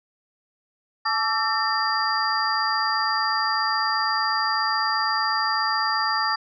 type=tone cluster; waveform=sine; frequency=865 / 1151 / 1336 / 1807 / 4764 Hz; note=A5 / D6 / E6 / A6 / D8; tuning=-30 / -35 / +23 / +46 / +24 cents; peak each=-27 dBFS; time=1.05-6.36 s; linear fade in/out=10 ms; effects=none